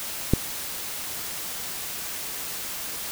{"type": "click", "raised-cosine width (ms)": 3, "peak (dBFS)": -4, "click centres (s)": 0.336, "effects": ["white hiss -33 dBFS RMS until 3.11 s"]}